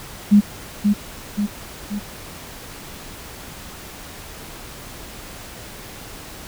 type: tone with echo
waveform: sine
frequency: 205.8 Hz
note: G#3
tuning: 16 cents flat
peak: -7 dBFS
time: 0.31-0.41 s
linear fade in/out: 20 ms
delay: 530 ms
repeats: 3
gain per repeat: -5 dB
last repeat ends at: 2 s
effects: pink hiss -37 dBFS RMS until 6.47 s